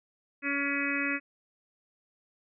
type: harmonic tone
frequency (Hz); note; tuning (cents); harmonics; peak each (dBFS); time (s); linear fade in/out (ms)
282.1; C#4; +30; 1 / 2 / 4 / 5 / 6 / 7 / 8 / 9; -33 / -42 / -42 / -37 / -36 / -34 / -37 / -34; 0.42-1.2; 50
effects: none